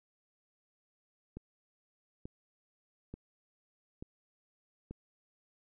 click train, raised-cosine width 3 ms, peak -30 dBFS, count 5, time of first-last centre 1.37-4.91 s, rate 1.13 Hz, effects none

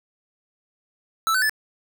square tone with pitch steps, 1318.5 / 1514.6 / 1739.8 Hz, E6 / F#6 / A6, 0 / +40 / -20 cents, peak -19 dBFS, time 1.27-1.495 s, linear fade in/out 0 ms, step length 75 ms, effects none

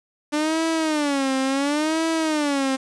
sawtooth tone with vibrato, 293.7 Hz, D4, in tune, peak -16 dBFS, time 0.32-2.77 s, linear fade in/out 20 ms, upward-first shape sine, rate 0.71 Hz, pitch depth 180 cents each way, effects resampled to 22050 Hz + 7-bit

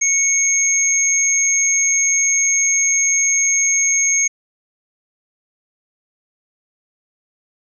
sine tone pair together, 2217 / 6481 Hz, C#7 / G#8, 0 / -43 cents, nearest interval octave + perfect fifth, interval 1857 cents, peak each -20 / -14 dBFS, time 0.01-4.28 s, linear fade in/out 10 ms, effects none

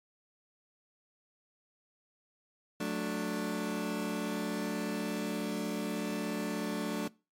30% pulse chord, D major, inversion first, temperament just, 183.54 / 220.2 / 293.7 Hz, F#3 / A3 / D4, -14 / +2 / 0 cents, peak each -35 / -34 / -34 dBFS, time 2.8-7.08 s, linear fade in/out 5 ms, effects noise-tail reverb RT60 0.3 s tail -22 dB re dry + MP3 64 kbps

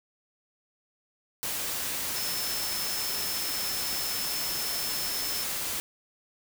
sine tone in noise, 5274 Hz, E8, in tune, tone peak -34 dBFS, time 2.16-5.44 s, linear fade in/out 0 ms, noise white, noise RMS -32 dBFS, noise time 1.43-5.8 s, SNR -5 dB, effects none

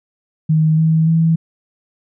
sine tone with pitch steps, 157.1 / 160.12 / 163.2 Hz, D#3 / D#3 / E3, +17 / +50 / -17 cents, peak -10 dBFS, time 0.49-1.36 s, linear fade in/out 10 ms, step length 290 ms, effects none

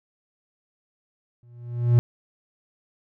triangle tone with exponential growth, 120 Hz, B2, 49 cents flat, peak -9 dBFS, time 1.43-1.99 s, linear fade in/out 0 ms, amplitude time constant 120 ms, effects none

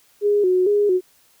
sine tone with vibrato, 388.7 Hz, G4, 15 cents flat, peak -14 dBFS, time 0.21-1.01 s, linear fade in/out 50 ms, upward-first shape square, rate 2.2 Hz, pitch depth 100 cents each way, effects white hiss -57 dBFS RMS until 1.4 s

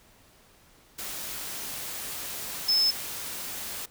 sine tone in noise, 5230 Hz, E8, 15 cents flat, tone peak -20 dBFS, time 2.68-2.91 s, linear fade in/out 10 ms, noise white, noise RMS -36 dBFS, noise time 0.98-3.86 s, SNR +13 dB, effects pink hiss -58 dBFS RMS until 3.9 s

